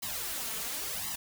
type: noise with flanger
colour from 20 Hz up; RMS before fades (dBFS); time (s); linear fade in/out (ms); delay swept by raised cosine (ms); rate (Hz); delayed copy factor
white; -36; 0.02-1.16; 10; 0.99 to 4.59; 0.94; +0.95
effects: none